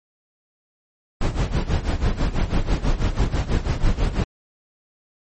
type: noise with tremolo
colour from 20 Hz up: brown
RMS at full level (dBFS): -17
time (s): 1.21-4.24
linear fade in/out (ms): 2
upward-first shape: sine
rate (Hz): 6.1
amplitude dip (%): 80
effects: MP3 32 kbps